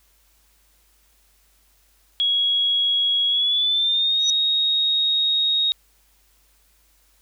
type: tone with pitch glide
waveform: sine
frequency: 3322 to 3750 Hz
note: G#7 to A#7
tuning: 0 to +10 cents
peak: -17 dBFS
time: 2.2-5.72 s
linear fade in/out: 0 ms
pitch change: +210 cents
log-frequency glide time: 3.28-4.22 s
type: tone with exponential growth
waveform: sine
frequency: 5930 Hz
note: F#8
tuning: 3 cents sharp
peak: -16 dBFS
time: 4.19-4.3 s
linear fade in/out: 1 ms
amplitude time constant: 22 ms
effects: added 50 Hz sine -61 dBFS peak until 7.21 s + white hiss -61 dBFS RMS until 7.21 s